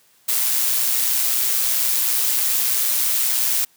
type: noise with amplitude modulation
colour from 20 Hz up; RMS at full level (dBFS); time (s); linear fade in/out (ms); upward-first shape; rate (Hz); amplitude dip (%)
blue; -18; 0.28-3.65; 10; sine; 123; 35
effects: white hiss -57 dBFS RMS until 3.76 s + high-pass 100 Hz 12 dB/octave